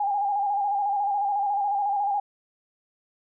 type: tone with vibrato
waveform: sine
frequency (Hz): 809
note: G#5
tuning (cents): -46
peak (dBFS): -22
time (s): 0-2.2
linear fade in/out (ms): 5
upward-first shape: square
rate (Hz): 14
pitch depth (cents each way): 42
effects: none